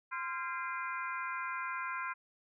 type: harmonic tone with a mistuned harmonic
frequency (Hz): 345.4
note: F4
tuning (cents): -19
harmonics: 3 / 4 / 5 / 6 / 7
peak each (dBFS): -39 / -41 / -43 / -45 / -46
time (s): 0.11-2.14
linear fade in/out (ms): 20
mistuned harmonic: 5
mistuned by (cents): -120
effects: none